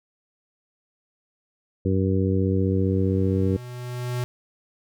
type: harmonic tone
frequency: 95.3 Hz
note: G2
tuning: 48 cents flat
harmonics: 1 / 2 / 3 / 4 / 5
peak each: -22 / -25 / -27 / -28 / -29 dBFS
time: 1.85-3.57 s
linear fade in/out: 5 ms
type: tone with exponential growth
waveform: square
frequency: 123.47 Hz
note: B2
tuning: in tune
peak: -24 dBFS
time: 2.26-4.24 s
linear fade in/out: 0 ms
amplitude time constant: 430 ms
effects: none